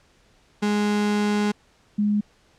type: tone pair in turn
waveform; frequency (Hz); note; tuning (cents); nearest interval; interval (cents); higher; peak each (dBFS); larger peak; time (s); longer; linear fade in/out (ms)
35% pulse / sine; 207.7 / 207.7; G#3 / G#3; 0 / 0; unison; 0; neither; -18; neither; 0.62-1.52 / 1.98-2.21; first; 10
effects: pink hiss -59 dBFS RMS until 2.58 s + low-pass 7000 Hz 12 dB/octave